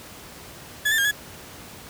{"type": "tone with pitch steps", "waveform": "35% pulse", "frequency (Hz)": [1708, 1779, 1619, 1690], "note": ["G#6", "A6", "G#6", "G#6"], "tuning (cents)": [48, 19, -45, 30], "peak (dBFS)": -17, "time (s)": [0.85, 1.114], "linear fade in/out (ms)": 10, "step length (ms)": 66, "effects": ["pink hiss -42 dBFS RMS until 1.89 s", "high-pass 60 Hz 12 dB/octave"]}